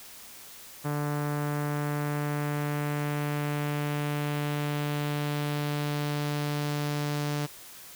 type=tone with low-pass filter sweep; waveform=sawtooth; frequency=146.83 Hz; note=D3; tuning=in tune; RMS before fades=-30 dBFS; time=0.84-7.47 s; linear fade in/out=20 ms; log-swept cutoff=1400 to 6100 Hz; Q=1.3; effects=white hiss -47 dBFS RMS until 7.95 s